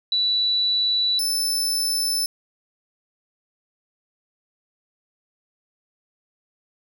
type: tone pair in turn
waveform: sine / sawtooth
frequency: 3951 / 5274 Hz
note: B7 / E8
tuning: 0 / 0 cents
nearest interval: perfect fourth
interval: 500 cents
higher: second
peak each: -18 dBFS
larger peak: neither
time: 0.12-1.19 / 1.19-2.26 s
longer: neither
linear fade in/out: 2 ms
effects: none